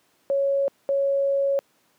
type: tone bursts at uneven times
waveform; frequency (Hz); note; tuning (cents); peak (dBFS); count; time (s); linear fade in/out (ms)
sine; 554; C#5; -1; -19; 2; 0.3-0.68 / 0.89-1.59; 0
effects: pink hiss -64 dBFS RMS until 1.98 s + high-pass 200 Hz 12 dB/octave